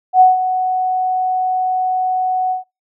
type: tone with ADSR envelope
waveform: sine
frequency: 742 Hz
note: F#5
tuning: 5 cents sharp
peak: -3 dBFS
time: 0.13-2.64 s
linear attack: 76 ms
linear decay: 160 ms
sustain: -11 dB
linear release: 130 ms
effects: noise-tail reverb RT60 0.2 s tail -23 dB re dry

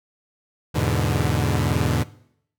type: chord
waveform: sawtooth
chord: E dominant seventh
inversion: none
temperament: equal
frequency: 82.41 / 103.83 / 123.47 / 146.83 Hz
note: E2 / G#2 / B2 / D3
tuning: 0 / 0 / 0 / 0 cents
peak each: -21 dBFS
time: 0.74-2.04 s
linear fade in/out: 20 ms
effects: noise-tail reverb RT60 0.7 s tail -20 dB re dry

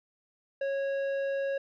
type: tone with tanh clipping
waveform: triangle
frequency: 550 Hz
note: C#5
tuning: 14 cents flat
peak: -30 dBFS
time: 0.61-1.58 s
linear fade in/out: 5 ms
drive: 14 dB
effects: none

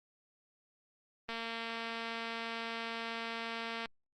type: click train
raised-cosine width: 0.3 ms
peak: -24 dBFS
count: 589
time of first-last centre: 1.29-3.858 s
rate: 229 Hz
effects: Opus 24 kbps

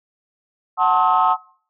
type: chord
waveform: sine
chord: F# diminished seventh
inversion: none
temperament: just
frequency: 740 / 888 / 1065.6 / 1278.7 Hz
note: F#5 / A5 / C6 / Eb6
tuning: 0 / +16 / +31 / +47 cents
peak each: -18 dBFS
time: 0.77-1.37 s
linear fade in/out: 50 ms
effects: noise-tail reverb RT60 0.5 s tail -22 dB re dry + tanh soft clip ceiling -6 dBFS

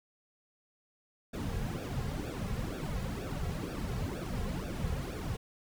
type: noise with flanger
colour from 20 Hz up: brown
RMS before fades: -36 dBFS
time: 1.33-5.37 s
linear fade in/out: 10 ms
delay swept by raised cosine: 0.97 to 3.37 ms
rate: 2.1 Hz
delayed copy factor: -0.85
effects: none

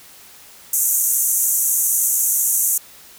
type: band-pass noise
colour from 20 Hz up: white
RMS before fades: -18 dBFS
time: 0.73-2.78 s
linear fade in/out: 5 ms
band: 6100 to 15000 Hz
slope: 96 dB/octave
effects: white hiss -44 dBFS RMS until 3.18 s

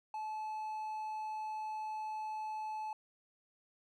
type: tone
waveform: triangle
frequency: 864 Hz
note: A5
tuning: 32 cents flat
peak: -36 dBFS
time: 0.14-2.93 s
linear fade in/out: 2 ms
effects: none

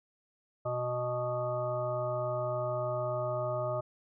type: harmonic tone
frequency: 123.47 Hz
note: B2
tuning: in tune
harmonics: 1 / 3 / 5 / 7 / 9 / 10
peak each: -37 / -42 / -32 / -44 / -44 / -40 dBFS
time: 0.65-3.81 s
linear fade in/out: 10 ms
effects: none

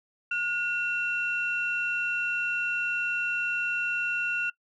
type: tone pair together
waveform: sine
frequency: 1440.9 / 2720 Hz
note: F#6 / F7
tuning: -46 / -46 cents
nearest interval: major seventh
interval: 1100 cents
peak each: -28 dBFS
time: 0.31-4.5 s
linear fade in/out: 5 ms
effects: noise-tail reverb RT60 0.1 s tail -21 dB re dry + tanh soft clip ceiling -18 dBFS

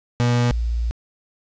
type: tone pair in turn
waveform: 35% pulse / sine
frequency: 120.8 / 57.91 Hz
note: B2 / A#1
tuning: -38 / -11 cents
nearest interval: octave + minor second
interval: 1273 cents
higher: first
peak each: -14 / -19 dBFS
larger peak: first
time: 0.2-0.51 / 0.51-0.91 s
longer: second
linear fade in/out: 0 ms
effects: resampled to 16000 Hz + 8-bit

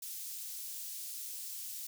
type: high-pass noise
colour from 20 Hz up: white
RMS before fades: -43 dBFS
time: 0.02-1.87 s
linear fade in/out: 5 ms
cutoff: 4900 Hz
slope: 12 dB/octave
effects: none

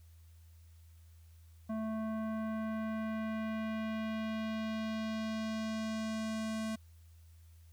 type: tone with low-pass filter sweep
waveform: square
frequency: 220 Hz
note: A3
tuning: in tune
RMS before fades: -37 dBFS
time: 1.69-6.76 s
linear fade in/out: 10 ms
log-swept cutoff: 1000 to 9500 Hz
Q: 1.1
effects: added 82 Hz sine -55 dBFS peak until 7.72 s + white hiss -71 dBFS RMS until 7.72 s

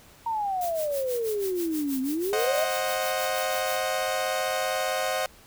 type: exponential two-way sweep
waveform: sine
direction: down then up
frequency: 934 to 256.7 to 663 Hz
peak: -25 dBFS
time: 0.26-2.65 s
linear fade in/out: 5 ms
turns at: 2.01 s
type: noise with tremolo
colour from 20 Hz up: blue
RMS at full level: -36 dBFS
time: 0.61-3.81 s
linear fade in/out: 2 ms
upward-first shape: sine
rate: 6.2 Hz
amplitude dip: 85%
type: chord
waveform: sawtooth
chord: C diminished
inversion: none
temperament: equal with one note detuned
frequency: 526.9 / 622.3 / 740 Hz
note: C5 / Eb5 / Gb5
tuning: +12 / 0 / 0 cents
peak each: -26 dBFS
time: 2.33-5.26 s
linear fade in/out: 0 ms
effects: pink hiss -53 dBFS RMS until 5.46 s

